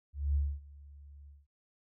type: tone with ADSR envelope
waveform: sine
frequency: 71.4 Hz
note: D2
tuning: 48 cents flat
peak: -25 dBFS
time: 0.13-1.47 s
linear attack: 220 ms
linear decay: 250 ms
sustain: -24 dB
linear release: 190 ms
effects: none